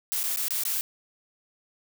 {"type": "noise with dropouts", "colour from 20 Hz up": "blue", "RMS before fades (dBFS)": -28, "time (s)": [0.12, 0.81], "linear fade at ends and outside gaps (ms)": 0, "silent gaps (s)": [[0.231, 0.238], [0.361, 0.372], [0.483, 0.507], [0.636, 0.652]], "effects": []}